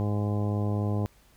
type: harmonic tone with a mistuned harmonic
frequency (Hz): 103.7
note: G#2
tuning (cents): -2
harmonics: 1 / 2 / 3 / 4 / 5 / 6 / 7 / 8 / 10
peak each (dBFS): -26 / -32 / -36 / -38 / -40 / -42 / -43 / -44 / -46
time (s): 0-1.06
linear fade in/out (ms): 0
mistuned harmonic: 10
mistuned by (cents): -21
effects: added 50 Hz sine -61 dBFS peak until 1.36 s + pink hiss -61 dBFS RMS until 1.36 s